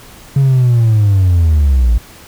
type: linear sweep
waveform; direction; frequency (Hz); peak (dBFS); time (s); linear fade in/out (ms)
triangle; down; 139.7 to 53.9; -4; 0.36-1.98; 5
effects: tanh soft clip ceiling -2 dBFS + pink hiss -38 dBFS RMS until 2.27 s